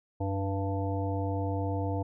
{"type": "harmonic tone with a mistuned harmonic", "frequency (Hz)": 98, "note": "G2", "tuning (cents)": 0, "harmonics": [1, 3, 5, 7, 9], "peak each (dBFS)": [-30, -35, -37, -38, -40], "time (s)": [0.2, 2.03], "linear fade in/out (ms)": 10, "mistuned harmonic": 1, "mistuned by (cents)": -52, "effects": []}